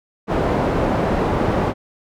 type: low-pass noise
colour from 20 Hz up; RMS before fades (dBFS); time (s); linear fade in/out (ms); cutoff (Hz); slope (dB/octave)
white; -19; 0.27-1.74; 50; 620; 12
effects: none